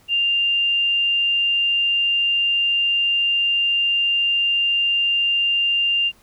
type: tone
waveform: sine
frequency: 2794 Hz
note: F7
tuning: in tune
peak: -16 dBFS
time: 0.08-6.12 s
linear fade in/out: 50 ms
effects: pink hiss -55 dBFS RMS until 6.22 s